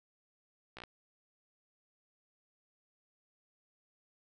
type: slowing click train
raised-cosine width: 0.3 ms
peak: -30 dBFS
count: 5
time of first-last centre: 0.77-0.837 s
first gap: 16 ms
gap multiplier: 1.03
effects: none